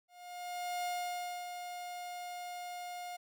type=tone with ADSR envelope; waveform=45% pulse; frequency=712 Hz; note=F5; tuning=33 cents sharp; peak=-34 dBFS; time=0.08-3.17 s; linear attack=770 ms; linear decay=610 ms; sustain=-7 dB; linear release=13 ms; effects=none